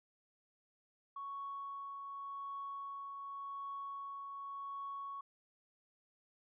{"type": "tone with tremolo", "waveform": "sine", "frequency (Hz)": 1111, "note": "C#6", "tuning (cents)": 4, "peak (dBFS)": -40, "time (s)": [1.16, 5.21], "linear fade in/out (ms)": 5, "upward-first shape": "triangle", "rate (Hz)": 0.88, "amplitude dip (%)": 35, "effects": ["tanh soft clip ceiling -36 dBFS"]}